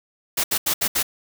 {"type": "noise bursts at uneven times", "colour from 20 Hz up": "white", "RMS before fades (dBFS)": -21, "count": 5, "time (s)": [[0.37, 0.44], [0.51, 0.58], [0.66, 0.74], [0.81, 0.88], [0.95, 1.03]], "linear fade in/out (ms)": 10, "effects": []}